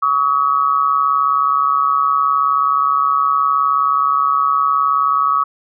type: tone pair together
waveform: sine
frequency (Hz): 1133.8 / 1273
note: C#6 / D#6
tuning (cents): +39 / +39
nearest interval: major second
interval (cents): 200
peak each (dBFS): -15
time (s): 0.02-5.44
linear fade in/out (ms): 10
effects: none